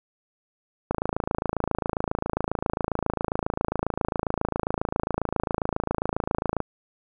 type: click train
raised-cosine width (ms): 1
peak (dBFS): -10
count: 157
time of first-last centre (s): 0.91-6.603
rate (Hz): 27.4
effects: none